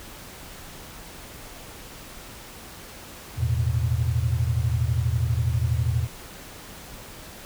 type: chord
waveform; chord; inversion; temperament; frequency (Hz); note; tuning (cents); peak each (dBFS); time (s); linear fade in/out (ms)
sine; E suspended fourth; none; equal with one note detuned; 82.41 / 111.21 / 123.47; E2 / A2 / B2; 0 / +19 / 0; -25; 3.36-6.08; 50
effects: pink hiss -42 dBFS RMS until 7.45 s